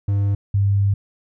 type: tone pair in turn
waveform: triangle / sine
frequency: 100.3 / 99.72 Hz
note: G2 / G2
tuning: +40 / +30 cents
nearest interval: unison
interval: 10 cents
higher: first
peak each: -14 / -14 dBFS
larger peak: neither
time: 0.08-0.35 / 0.54-0.94 s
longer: second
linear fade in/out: 5 ms
effects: none